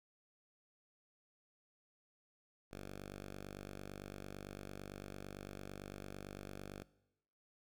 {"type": "tone", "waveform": "5% pulse", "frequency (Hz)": 48.91, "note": "G1", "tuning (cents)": -3, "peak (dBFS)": -36, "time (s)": [2.71, 6.83], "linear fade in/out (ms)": 10, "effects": ["noise-tail reverb RT60 0.9 s tail -20 dB re dry"]}